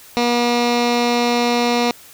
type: tone with low-pass filter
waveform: 15% pulse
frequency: 240 Hz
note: B3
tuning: 49 cents flat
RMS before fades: -17 dBFS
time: 0.17-1.91 s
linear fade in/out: 0 ms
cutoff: 4800 Hz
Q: 1.9
effects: white hiss -43 dBFS RMS until 2.13 s